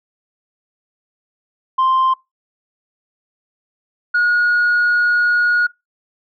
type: tone pair in turn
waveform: sine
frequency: 1046.5 / 1445.1 Hz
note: C6 / F#6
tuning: 0 / -41 cents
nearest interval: tritone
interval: 559 cents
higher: second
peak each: -10 dBFS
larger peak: neither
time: 1.78-2.14 / 4.14-5.67 s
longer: second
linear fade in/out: 10 ms
effects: noise-tail reverb RT60 0.2 s tail -23 dB re dry + tanh soft clip ceiling -10 dBFS